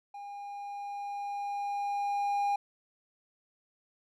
triangle tone with level ramp, 810 Hz, G#5, 43 cents flat, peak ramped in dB -39 to -24 dBFS, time 0.14-2.56 s, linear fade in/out 5 ms, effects none

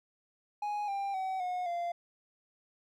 triangle tone with pitch steps, 830.6 / 793.5 / 758.2 / 724.3 / 692 Hz, G#5 / G5 / F#5 / F#5 / F5, 0 / +21 / +42 / -37 / -16 cents, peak -30 dBFS, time 0.62-1.92 s, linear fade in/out 5 ms, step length 260 ms, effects none

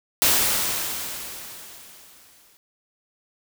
white noise with exponential decay, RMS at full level -17 dBFS, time 0.22-2.57 s, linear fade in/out 0 ms, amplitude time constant 510 ms, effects none

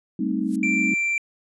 sine chord, A half-diminished seventh, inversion third, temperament equal with one note detuned, 196 / 221.7 / 261.6 / 311.1 Hz, G3 / A3 / C4 / Eb4, 0 / +13 / 0 / 0 cents, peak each -27 dBFS, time 0.19-0.94 s, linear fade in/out 5 ms
violet noise with exponential growth, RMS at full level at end -33 dBFS, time 0.4-0.56 s, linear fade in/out 5 ms, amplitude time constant 33 ms
triangle tone, 2353 Hz, D7, 3 cents sharp, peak -19 dBFS, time 0.63-1.18 s, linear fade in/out 2 ms
effects resampled to 24000 Hz

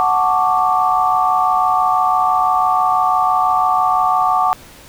sine chord, D major seventh, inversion first, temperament equal, 740 / 880 / 1108.7 / 1174.7 Hz, F#5 / A5 / C#6 / D6, 0 / 0 / 0 / 0 cents, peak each -16 / -19 / -21 / -16 dBFS, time 0-4.53 s, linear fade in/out 0 ms, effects pink hiss -41 dBFS RMS until 4.88 s

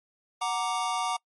square chord, Gb augmented, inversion none, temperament equal, 740 / 932.3 / 1174.7 Hz, Gb5 / Bb5 / D6, 0 / 0 / 0 cents, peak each -32 dBFS, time 0.41-1.17 s, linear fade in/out 10 ms, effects noise-tail reverb RT60 0.1 s tail -26 dB re dry + MP3 48 kbps

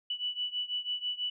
sine beating tone pair, 2960 / 2966.1 Hz, F#7 / F#7, 0 / +4 cents, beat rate 6.1 Hz, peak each -34 / -36 dBFS, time 0.1-1.3 s, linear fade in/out 5 ms, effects none

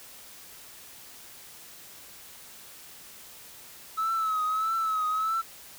triangle tone with vibrato, 1294 Hz, E6, 32 cents flat, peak -22 dBFS, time 3.97-5.42 s, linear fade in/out 20 ms, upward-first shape triangle, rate 1.6 Hz, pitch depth 66 cents each way, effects tanh soft clip ceiling -21 dBFS + white hiss -48 dBFS RMS until 5.78 s

